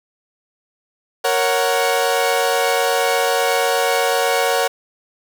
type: chord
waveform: sawtooth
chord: F# major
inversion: first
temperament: equal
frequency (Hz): 466.2 / 554.4 / 740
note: A#4 / C#5 / F#5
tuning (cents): 0 / 0 / 0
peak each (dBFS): -16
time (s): 1.24-4.68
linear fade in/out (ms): 10
effects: 7-bit